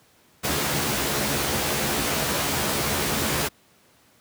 pink noise with comb filter, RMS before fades -24 dBFS, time 0.43-3.49 s, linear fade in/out 20 ms, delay 14 ms, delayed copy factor +0.8, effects pink hiss -58 dBFS RMS until 4.2 s + high-pass 100 Hz 12 dB/octave

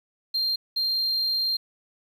sine tone bursts at uneven times, 4186 Hz, C8, in tune, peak -20 dBFS, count 2, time 0.34-0.56 / 0.76-1.57 s, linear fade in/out 10 ms, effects tanh soft clip ceiling -21 dBFS + 9-bit

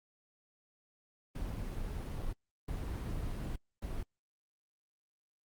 brown noise bursts at uneven times, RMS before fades -38 dBFS, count 3, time 1.35-2.33 / 2.68-3.56 / 3.82-4.03 s, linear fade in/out 5 ms, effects Opus 24 kbps

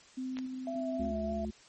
sine tone with tremolo, 258.2 Hz, C4, 23 cents flat, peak -34 dBFS, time 0.17-1.12 s, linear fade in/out 10 ms, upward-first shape square, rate 1.7 Hz, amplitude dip 30%
clicks, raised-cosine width 0.2 ms, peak -27 / -26 dBFS, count 2, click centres 0.37 / 0.388 s
sine tone with vibrato, 664 Hz, E5, 12 cents sharp, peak -35 dBFS, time 0.67-1.45 s, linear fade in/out 2 ms, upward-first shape sine, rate 3.3 Hz, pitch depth 24 cents each way
harmonic tone, 71.6 Hz, D2, 43 cents flat, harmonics 1 / 3 / 5, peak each -40 / -35 / -43 dBFS, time 0.99-1.51 s, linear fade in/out 10 ms
effects white hiss -58 dBFS RMS until 1.68 s + MP3 32 kbps

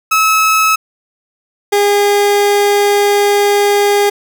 30% pulse tone pair in turn, 1294 / 407.6 Hz, E6 / G#4, -32 / -32 cents, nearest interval octave + minor sixth, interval 2000 cents, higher first, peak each -6 dBFS, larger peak neither, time 0.11-0.76 / 1.72-4.1 s, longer second, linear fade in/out 10 ms, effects none

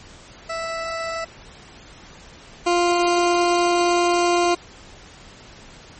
20% pulse tone pair in turn, 659.3 / 349.3 Hz, E5 / F4, 0 / 0 cents, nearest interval major seventh, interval 1100 cents, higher first, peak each -20 / -11 dBFS, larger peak second, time 0.49-1.25 / 2.66-4.55 s, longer second, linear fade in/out 10 ms, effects pink hiss -44 dBFS RMS until 5.99 s + MP3 32 kbps

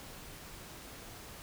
silence, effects pink hiss -49 dBFS RMS until 1.42 s

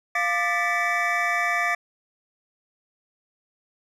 triangle tone cluster, 698 / 1190 / 1760 / 1971 / 2292 Hz, F5 / D6 / A6 / B6 / D7, -1 / +22 / 0 / -4 / -43 cents, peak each -26 dBFS, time 0.15-1.75 s, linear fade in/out 5 ms, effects resampled to 32000 Hz

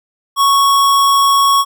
square tone, 1108.7 Hz, C#6, in tune, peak -9 dBFS, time 0.36-1.65 s, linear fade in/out 50 ms, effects none

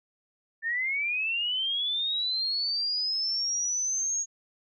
sine linear sweep, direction up, 1776 to 6645 Hz, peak -26 dBFS, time 0.62-4.26 s, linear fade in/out 50 ms, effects none

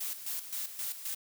blue noise with tremolo, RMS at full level -36 dBFS, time 0-1.15 s, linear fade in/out 10 ms, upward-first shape square, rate 3.8 Hz, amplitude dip 65%, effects none

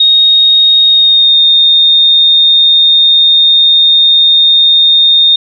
sine tone with pitch glide, 3729 to 3669 Hz, A#7 to A#7, 0 to -28 cents, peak -3 dBFS, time 0-5.36 s, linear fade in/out 5 ms, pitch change -28 cents, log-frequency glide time 0.86-1.39 s, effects none

